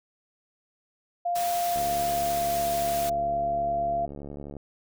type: tone with pitch glide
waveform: sine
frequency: 698.5 to 686.9 Hz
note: F5 to F5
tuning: 0 to -29 cents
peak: -24 dBFS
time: 1.25-4.06 s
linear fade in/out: 10 ms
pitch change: -29 cents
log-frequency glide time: 1.65-2.71 s
type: noise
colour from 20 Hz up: white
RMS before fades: -35 dBFS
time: 1.35-3.1 s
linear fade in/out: 10 ms
type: click train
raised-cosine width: 2 ms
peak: -26 dBFS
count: 202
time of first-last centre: 1.76-4.567 s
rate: 71.6 Hz
effects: none